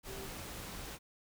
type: tone in noise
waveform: sine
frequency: 389 Hz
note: G4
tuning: 13 cents flat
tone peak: -46 dBFS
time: 0.06-0.29 s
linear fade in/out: 50 ms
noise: pink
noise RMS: -45 dBFS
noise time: 0.03-0.99 s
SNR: -4 dB
effects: none